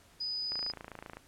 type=tone; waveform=sine; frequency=4978 Hz; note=D#8; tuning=in tune; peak=-33 dBFS; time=0.2-0.72 s; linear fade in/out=10 ms
type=click train; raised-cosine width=0.5 ms; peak=-28 dBFS; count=19; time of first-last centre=0.52-1.17 s; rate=27.7 Hz
effects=pink hiss -61 dBFS RMS until 1.27 s + low-pass 12000 Hz 12 dB/octave